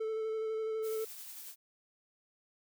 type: tone with vibrato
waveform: triangle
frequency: 440 Hz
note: A4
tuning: in tune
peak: -31 dBFS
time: 0-1.05 s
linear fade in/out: 10 ms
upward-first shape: square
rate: 12 Hz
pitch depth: 12 cents each way
type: noise with tremolo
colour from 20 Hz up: blue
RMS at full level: -46 dBFS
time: 0.82-1.56 s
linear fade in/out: 50 ms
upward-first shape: triangle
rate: 11 Hz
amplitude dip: 30%
effects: none